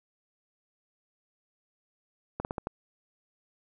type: slowing click train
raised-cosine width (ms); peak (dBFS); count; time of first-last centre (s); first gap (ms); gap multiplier
1; -18; 5; 2.4-2.671; 49; 1.22
effects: none